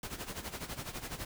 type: noise with tremolo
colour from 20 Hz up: pink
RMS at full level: -39 dBFS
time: 0.03-1.25 s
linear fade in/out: 2 ms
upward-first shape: sine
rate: 12 Hz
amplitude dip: 75%
effects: none